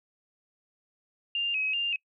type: tone with vibrato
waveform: sine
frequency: 2671 Hz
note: E7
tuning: 22 cents sharp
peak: -26 dBFS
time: 1.35-1.96 s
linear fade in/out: 2 ms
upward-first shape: square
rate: 2.6 Hz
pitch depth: 80 cents each way
effects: noise-tail reverb RT60 0.1 s tail -25 dB re dry